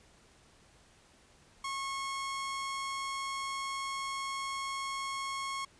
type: tone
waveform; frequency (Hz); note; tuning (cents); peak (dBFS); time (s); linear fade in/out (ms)
sawtooth; 1091; C#6; -28; -31; 1.64-5.65; 5
effects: pink hiss -62 dBFS RMS until 5.79 s + resampled to 22050 Hz